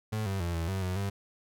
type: tone with pitch steps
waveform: 35% pulse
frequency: 108.4 / 97.1 / 85.9 / 82.8 / 95.7 / 91.7 / 99 Hz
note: A2 / G2 / F2 / E2 / G2 / F#2 / G2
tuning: -25 / -16 / -28 / +8 / -41 / -15 / +18 cents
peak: -28 dBFS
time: 0.12-1.1 s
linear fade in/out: 10 ms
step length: 140 ms
effects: none